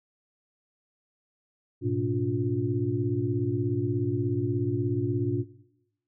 sine tone cluster, 106.2 / 122.9 / 289 / 356.1 Hz, G#2 / B2 / D4 / F4, +39 / -8 / -28 / +34 cents, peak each -30 dBFS, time 1.81-5.45 s, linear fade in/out 50 ms, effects noise-tail reverb RT60 0.9 s tail -18 dB re dry

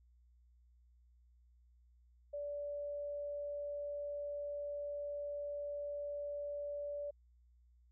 sine tone, 579 Hz, D5, 25 cents flat, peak -39 dBFS, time 2.33-7.11 s, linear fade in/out 10 ms, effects added 60 Hz sine -64 dBFS peak until 7.91 s

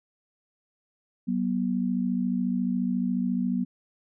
sine tone pair together, 188.3 / 242.5 Hz, F#3 / B3, +31 / -31 cents, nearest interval major third, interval 438 cents, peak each -27 / -26 dBFS, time 1.27-3.65 s, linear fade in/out 20 ms, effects none

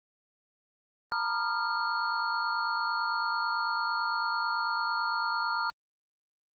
sine tone cluster, 915 / 964 / 1210 / 1394 / 4357 Hz, A#5 / B5 / D#6 / F6 / C#8, -32 / -42 / -49 / -4 / -31 cents, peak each -34 / -35 / -34 / -31 / -38 dBFS, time 1.12-5.7 s, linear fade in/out 0 ms, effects Opus 24 kbps

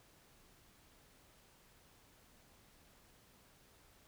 silence, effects pink hiss -66 dBFS RMS until 4.07 s

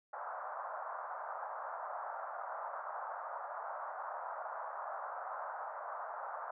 pink band-pass noise, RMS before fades -43 dBFS, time 0.13-6.51 s, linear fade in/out 5 ms, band 620 to 1400 Hz, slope 48 dB/octave, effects none

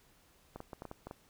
clicks, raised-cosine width 1 ms, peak -29 dBFS, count 8, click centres 0.56 / 0.604 / 0.732 / 0.821 / 0.853 / 0.914 / 1.07 / 1.111 s, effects pink hiss -66 dBFS RMS until 1.29 s

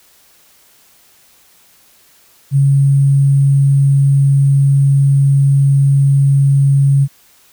sine tone with sample-and-hold, 138.59 Hz, C#3, in tune, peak -7 dBFS, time 2.51-7.08 s, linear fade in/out 50 ms, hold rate 8820 Hz, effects white hiss -49 dBFS RMS until 7.52 s

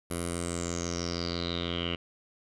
10% pulse tone with low-pass filter sweep, 86.1 Hz, F2, 24 cents flat, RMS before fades -33 dBFS, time 0.1-1.96 s, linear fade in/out 10 ms, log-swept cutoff 11000 to 2800 Hz, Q 8.4, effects none

